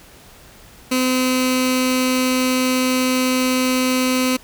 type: tone with notch filter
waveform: 15% pulse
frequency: 256 Hz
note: C4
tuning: 38 cents flat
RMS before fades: -18 dBFS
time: 0.91-4.37 s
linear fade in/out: 10 ms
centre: 730 Hz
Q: 0.74
effects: pink hiss -45 dBFS RMS until 4.43 s